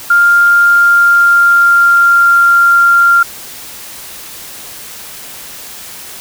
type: tone with pitch glide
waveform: sine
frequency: 1400 to 1388.7 Hz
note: F6 to F6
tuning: +4 to -10 cents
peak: -4 dBFS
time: 0.1-3.23 s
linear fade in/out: 5 ms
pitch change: -14 cents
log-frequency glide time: 0.62-2.36 s
effects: white hiss -29 dBFS RMS until 6.2 s